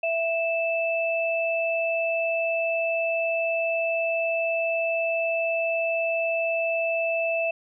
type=tone pair together; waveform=sine; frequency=662 / 2634 Hz; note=E5 / E7; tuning=+7 / -2 cents; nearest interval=2 octaves; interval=2391 cents; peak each=-24 / -27 dBFS; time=0.03-7.51 s; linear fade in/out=5 ms; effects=none